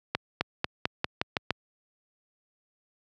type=accelerating click train; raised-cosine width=0.3 ms; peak=-9 dBFS; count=8; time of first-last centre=0.15-1.506 s; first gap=260 ms; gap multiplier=0.9; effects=high-pass 80 Hz 12 dB/octave